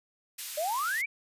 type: high-pass noise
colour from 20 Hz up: white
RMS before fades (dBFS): -38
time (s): 0.38-1.02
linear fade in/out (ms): 10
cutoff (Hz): 2000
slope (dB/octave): 12
type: exponential sweep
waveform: sine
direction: up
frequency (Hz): 578 to 2394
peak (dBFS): -28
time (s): 0.57-1.06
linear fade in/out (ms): 10
effects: resampled to 32000 Hz